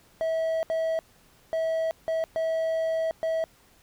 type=tone bursts at uneven times; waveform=triangle; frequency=648 Hz; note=E5; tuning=30 cents flat; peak=-22 dBFS; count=6; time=0.21-0.63 / 0.7-0.99 / 1.53-1.91 / 2.08-2.24 / 2.36-3.11 / 3.23-3.44 s; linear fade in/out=0 ms; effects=pink hiss -59 dBFS RMS until 3.82 s